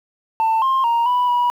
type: tone with pitch steps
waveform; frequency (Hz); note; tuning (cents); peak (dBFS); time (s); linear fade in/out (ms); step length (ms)
sine; 892 / 1060 / 934 / 986 / 972; A5 / C6 / A#5 / B5 / B5; +23 / +22 / +3 / -3 / -28; -12; 0.4-1.5; 0; 220
effects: tanh soft clip ceiling -13 dBFS + 8-bit